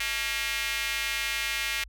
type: tone with high-pass filter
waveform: square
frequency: 126.4 Hz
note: B2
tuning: 41 cents sharp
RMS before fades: -30 dBFS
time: 0-1.84 s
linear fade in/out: 5 ms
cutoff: 2200 Hz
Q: 2.2
effects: added 50 Hz sine -45 dBFS peak until 1.88 s